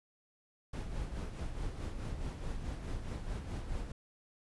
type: noise with tremolo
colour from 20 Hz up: brown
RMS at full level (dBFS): -37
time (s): 0.73-3.92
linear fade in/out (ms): 5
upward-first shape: sine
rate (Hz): 4.7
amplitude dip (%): 50
effects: resampled to 24000 Hz